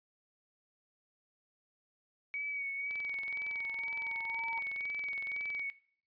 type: tone with vibrato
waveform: sine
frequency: 2254 Hz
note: C#7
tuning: 28 cents sharp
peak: -35 dBFS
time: 2.34-5.7 s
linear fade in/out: 0 ms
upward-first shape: sine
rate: 2 Hz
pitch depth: 34 cents each way
type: tone with exponential growth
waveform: sine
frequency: 913 Hz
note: A#5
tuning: 36 cents flat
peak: -36 dBFS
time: 2.79-4.59 s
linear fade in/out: 1 ms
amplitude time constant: 390 ms
type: click train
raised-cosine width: 0.2 ms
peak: -32 dBFS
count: 59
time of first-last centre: 2.91-5.595 s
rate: 21.6 Hz
effects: noise-tail reverb RT60 0.5 s tail -18 dB re dry + resampled to 11025 Hz